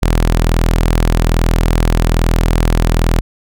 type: tone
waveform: sawtooth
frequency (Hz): 41.2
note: E1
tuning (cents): 0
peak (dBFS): -6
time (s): 0.02-3.21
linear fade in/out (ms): 10
effects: none